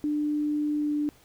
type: tone with pitch glide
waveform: sine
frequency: 297.7 to 295.8 Hz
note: D4 to D4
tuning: +24 to +13 cents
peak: -24 dBFS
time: 0.04-1.09 s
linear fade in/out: 0 ms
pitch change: -11 cents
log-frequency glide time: 0.75-0.94 s
effects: pink hiss -58 dBFS RMS until 1.24 s